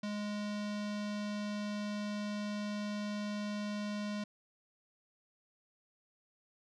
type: tone with low-pass filter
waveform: square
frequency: 207.7 Hz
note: G#3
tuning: in tune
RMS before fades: -38 dBFS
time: 0.03-4.24 s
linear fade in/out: 5 ms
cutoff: 5100 Hz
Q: 1.4
effects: none